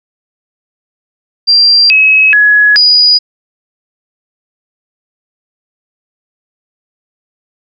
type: tone with pitch steps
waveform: sine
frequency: 4725 / 2563 / 1684 / 4912 Hz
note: D8 / E7 / G#6 / D#8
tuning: +10 / -49 / +24 / -23 cents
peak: -3 dBFS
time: 1.47-3.19 s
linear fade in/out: 20 ms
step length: 430 ms
effects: none